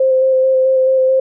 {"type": "tone with vibrato", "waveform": "sine", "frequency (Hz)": 523.3, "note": "C5", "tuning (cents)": 0, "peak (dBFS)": -9, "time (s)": [0, 1.2], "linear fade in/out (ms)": 5, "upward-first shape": "square", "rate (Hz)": 4.6, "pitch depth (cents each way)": 11, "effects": []}